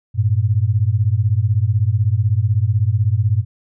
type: beating tone pair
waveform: sine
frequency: 98 / 114 Hz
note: G2 / A#2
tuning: 0 / -38 cents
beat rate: 16 Hz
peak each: -16 dBFS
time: 0.14-3.45 s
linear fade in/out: 50 ms
effects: none